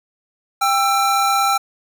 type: tone pair together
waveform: square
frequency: 794 / 1335.3 Hz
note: G5 / E6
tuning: +22 / +22 cents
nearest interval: major sixth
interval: 900 cents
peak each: -18 dBFS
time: 0.61-1.58 s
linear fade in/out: 10 ms
effects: none